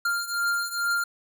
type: beating tone pair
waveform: square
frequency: 1396.9 / 1399.2 Hz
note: F6 / F6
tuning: 0 / +3 cents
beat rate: 2.3 Hz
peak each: -27 / -30 dBFS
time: 0.05-1.04 s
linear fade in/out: 5 ms
effects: none